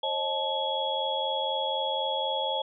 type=tone cluster; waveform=sine; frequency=537 / 621 / 869 / 3337 Hz; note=C5 / D#5 / A5 / G#7; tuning=+45 / -3 / -22 / +8 cents; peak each=-32 / -35 / -31 / -31 dBFS; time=0.03-2.62 s; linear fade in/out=5 ms; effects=none